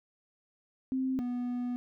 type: tone pair in turn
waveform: sine / triangle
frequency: 261.6 / 245.4 Hz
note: C4 / B3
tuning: 0 / -11 cents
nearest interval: minor second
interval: 111 cents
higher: first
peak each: -28 / -29 dBFS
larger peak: first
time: 0.92-1.19 / 1.19-1.76 s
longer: second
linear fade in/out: 0 ms
effects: none